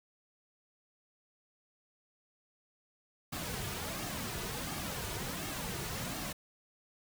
pink noise with flanger, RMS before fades -39 dBFS, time 3.32-6.33 s, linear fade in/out 10 ms, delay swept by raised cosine 2 to 3.8 ms, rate 1.4 Hz, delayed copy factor -0.6, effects none

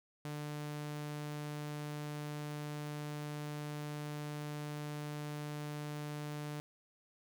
sawtooth tone, 148.6 Hz, D3, 21 cents sharp, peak -36 dBFS, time 0.25-6.6 s, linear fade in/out 0 ms, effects none

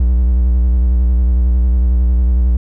triangle tone with vibrato, 61 Hz, B1, 21 cents flat, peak -7 dBFS, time 0-2.57 s, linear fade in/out 5 ms, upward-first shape square, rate 11 Hz, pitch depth 63 cents each way, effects none

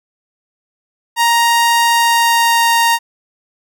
sawtooth tone with pitch glide, 935 to 929.6 Hz, A#5 to A#5, +5 to -5 cents, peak -6 dBFS, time 1.16-2.99 s, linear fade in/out 50 ms, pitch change -10 cents, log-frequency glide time 1.8-2.74 s, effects none

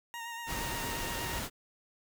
20% pulse tone with vibrato, 932.3 Hz, A#5, in tune, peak -34 dBFS, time 0.14-1.39 s, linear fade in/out 0 ms, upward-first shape sine, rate 8.5 Hz, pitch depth 28 cents each way
pink noise, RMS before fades -37 dBFS, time 0.46-1.5 s, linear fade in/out 50 ms
effects none

